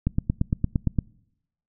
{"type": "click train", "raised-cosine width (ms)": 5, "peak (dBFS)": -9, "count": 9, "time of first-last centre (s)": [0.07, 0.987], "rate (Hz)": 8.72, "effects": ["noise-tail reverb RT60 0.8 s tail -24 dB re dry"]}